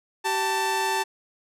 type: tone pair together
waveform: sawtooth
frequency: 385.2 / 887 Hz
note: G4 / A5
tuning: -30 / +14 cents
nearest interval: octave + major second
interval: 1444 cents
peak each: -25 / -20 dBFS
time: 0.24-1.04 s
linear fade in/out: 20 ms
effects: low-pass 12000 Hz 12 dB/octave